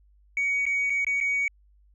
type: tone with dropouts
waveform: sine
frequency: 2248 Hz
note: C#7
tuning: 24 cents sharp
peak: -21 dBFS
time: 0.37-1.48 s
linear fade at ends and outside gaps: 2 ms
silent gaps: 0.655-0.664 / 0.898-0.902 / 1.047-1.067 / 1.203-1.21 s
effects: tanh soft clip ceiling -20 dBFS + added 50 Hz sine -56 dBFS peak until 1.94 s